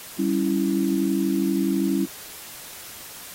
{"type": "chord", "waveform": "sine", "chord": "C# diminished", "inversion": "second", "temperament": "equal", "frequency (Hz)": [196, 277.2, 329.6], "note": ["G3", "C#4", "E4"], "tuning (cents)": [0, 0, 0], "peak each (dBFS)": -24, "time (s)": [0.18, 2.06], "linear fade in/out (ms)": 20, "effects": ["white hiss -40 dBFS RMS until 3.34 s", "AAC 48 kbps"]}